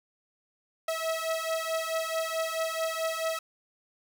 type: beating tone pair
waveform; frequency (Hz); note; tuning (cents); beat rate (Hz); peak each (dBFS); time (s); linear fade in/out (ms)
sawtooth; 646 / 650.6; E5 / E5; -35 / -23; 4.6; -28; 0.88-3.39; 5
effects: none